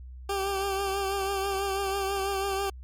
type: tone with vibrato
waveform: 20% pulse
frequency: 392 Hz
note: G4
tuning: in tune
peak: -22 dBFS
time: 0.29-2.7 s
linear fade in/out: 5 ms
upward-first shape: triangle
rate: 6.1 Hz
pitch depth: 41 cents each way
effects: added 63 Hz sine -40 dBFS peak until 2.83 s + MP3 64 kbps